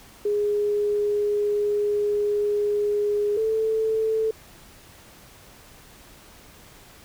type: tone pair in turn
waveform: sine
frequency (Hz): 413.9 / 441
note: G#4 / A4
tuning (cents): -6 / +4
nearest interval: minor second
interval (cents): 110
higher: second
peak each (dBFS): -20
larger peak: neither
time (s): 0.25-3.37 / 3.37-4.31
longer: first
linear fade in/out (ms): 5
effects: pink hiss -49 dBFS RMS until 7.04 s

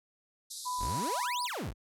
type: band-pass noise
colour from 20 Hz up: pink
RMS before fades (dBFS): -43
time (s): 0.5-1.27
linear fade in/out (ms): 10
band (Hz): 3700 to 12000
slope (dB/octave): 96
type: tone with pitch glide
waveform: sine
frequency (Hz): 997 to 982.7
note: B5 to B5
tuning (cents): +16 to -9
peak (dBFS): -32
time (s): 0.65-1.48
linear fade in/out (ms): 20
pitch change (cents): -25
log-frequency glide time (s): 0.8-0.98
type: exponential two-way sweep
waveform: 30% pulse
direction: up then down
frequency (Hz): 32.35 to 5274 to 32.35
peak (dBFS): -32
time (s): 0.78-1.74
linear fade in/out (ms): 50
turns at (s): 1.43
effects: none

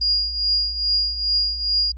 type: tone with tremolo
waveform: sine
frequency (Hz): 4848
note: D#8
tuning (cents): -46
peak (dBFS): -15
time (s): 0.01-1.92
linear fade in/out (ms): 5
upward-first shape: triangle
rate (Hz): 2.4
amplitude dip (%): 75
effects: added 60 Hz sine -32 dBFS peak until 1.97 s + Opus 32 kbps

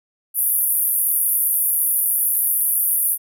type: band-pass noise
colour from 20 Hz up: pink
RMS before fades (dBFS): -19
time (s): 0.34-3.18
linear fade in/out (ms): 50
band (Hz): 10000 to 15000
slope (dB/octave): 96
effects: none

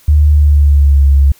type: tone with pitch glide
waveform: sine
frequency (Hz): 74.5 to 69.51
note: D2 to C#2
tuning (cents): +25 to +5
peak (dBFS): -4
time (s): 0.08-1.32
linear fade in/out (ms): 5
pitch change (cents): -120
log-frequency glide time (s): 0.29-1.06
effects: white hiss -46 dBFS RMS until 1.39 s

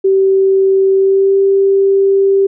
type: tone with pitch glide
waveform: sine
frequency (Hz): 385.9 to 391.7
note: G4 to G4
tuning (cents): -27 to -1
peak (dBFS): -7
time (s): 0.04-2.47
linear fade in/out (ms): 10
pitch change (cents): +26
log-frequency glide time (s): 0.94-1.37
effects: none

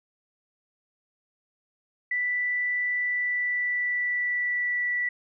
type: tone with pitch glide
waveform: sine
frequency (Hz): 1975.5 to 1958.5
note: B6 to B6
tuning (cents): 0 to -15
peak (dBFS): -24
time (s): 2.11-5.09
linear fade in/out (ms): 5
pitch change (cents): -15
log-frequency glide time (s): 2.95-4.91
effects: none

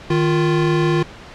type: tone pair together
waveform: square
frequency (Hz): 155.1 / 349.2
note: D#3 / F4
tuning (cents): -5 / 0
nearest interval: octave + major second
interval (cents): 1405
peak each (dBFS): -18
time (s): 0.1-1.03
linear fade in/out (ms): 5
effects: pink hiss -38 dBFS RMS until 1.34 s + low-pass 4000 Hz 12 dB/octave

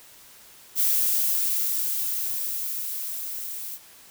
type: noise with level ramp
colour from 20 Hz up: violet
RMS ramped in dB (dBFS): -21 to -35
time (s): 0.75-3.79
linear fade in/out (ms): 50
effects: white hiss -50 dBFS RMS until 4.1 s

